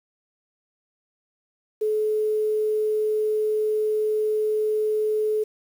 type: tone with quantisation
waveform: sine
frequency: 429 Hz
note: A4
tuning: 44 cents flat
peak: -20 dBFS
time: 1.81-5.44 s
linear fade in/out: 10 ms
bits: 8
effects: none